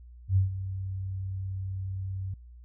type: tone with ADSR envelope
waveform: sine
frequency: 95.4 Hz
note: G2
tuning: 47 cents flat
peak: -18 dBFS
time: 0.28-2.34 s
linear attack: 85 ms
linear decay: 130 ms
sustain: -13 dB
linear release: 4 ms
effects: added 60 Hz sine -46 dBFS peak until 2.64 s